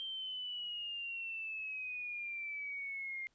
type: exponential sweep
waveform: sine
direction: down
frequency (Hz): 3155 to 2112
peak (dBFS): -39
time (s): 0-3.27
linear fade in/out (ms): 0
effects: pink hiss -75 dBFS RMS until 3.34 s + resampled to 16000 Hz